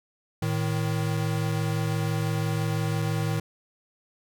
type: tone pair together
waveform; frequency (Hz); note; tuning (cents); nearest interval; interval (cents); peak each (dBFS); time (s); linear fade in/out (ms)
square; 110.55 / 156.5; A2 / D#3; +9 / +10; tritone; 601; -28; 0.42-3.4; 5
effects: none